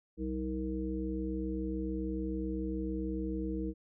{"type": "harmonic tone with a mistuned harmonic", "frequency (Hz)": 63.5, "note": "B1", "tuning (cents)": 49, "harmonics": [1, 3, 5, 7], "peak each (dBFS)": [-38, -39, -36, -42], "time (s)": [0.17, 3.74], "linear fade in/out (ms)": 50, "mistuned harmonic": 7, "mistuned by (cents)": 83, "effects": []}